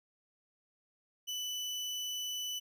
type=tone; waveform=30% pulse; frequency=2985 Hz; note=F#7; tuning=15 cents sharp; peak=-33 dBFS; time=1.27-2.6 s; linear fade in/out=20 ms; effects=none

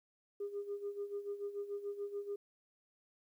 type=tone with tremolo; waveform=sine; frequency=405.6 Hz; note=G#4; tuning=41 cents flat; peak=-35 dBFS; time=0.4-2.36 s; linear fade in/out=5 ms; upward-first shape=sine; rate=6.9 Hz; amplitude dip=75%; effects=tanh soft clip ceiling -33 dBFS + 12-bit

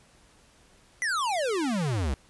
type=exponential sweep; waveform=square; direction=down; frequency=2041 to 62 Hz; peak=-26 dBFS; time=1.02-2.14 s; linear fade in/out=0 ms; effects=pink hiss -59 dBFS RMS until 2.29 s + resampled to 24000 Hz

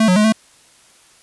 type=tone with pitch steps; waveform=square; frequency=221 / 182.3 / 211.9 / 219.8 Hz; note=A3 / F#3 / G#3 / A3; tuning=+8 / -25 / +35 / -2 cents; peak=-11 dBFS; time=0-0.324 s; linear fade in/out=5 ms; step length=81 ms; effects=white hiss -50 dBFS RMS until 1.22 s + resampled to 24000 Hz

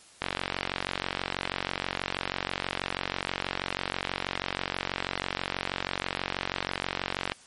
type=click train; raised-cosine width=0.3 ms; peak=-11 dBFS; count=329; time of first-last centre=0.22-7.32 s; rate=46.2 Hz; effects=white hiss -54 dBFS RMS until 7.46 s + MP3 48 kbps

